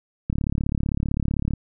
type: click train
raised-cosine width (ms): 5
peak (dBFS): -11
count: 45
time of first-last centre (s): 0.3-1.536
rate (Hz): 35.6
effects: none